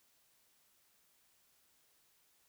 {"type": "silence", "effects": ["white hiss -72 dBFS RMS until 2.48 s"]}